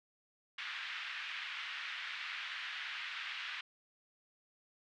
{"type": "band-pass noise", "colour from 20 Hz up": "pink", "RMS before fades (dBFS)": -43, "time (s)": [0.58, 3.61], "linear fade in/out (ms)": 5, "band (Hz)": [1500, 3400], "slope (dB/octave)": 24, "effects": []}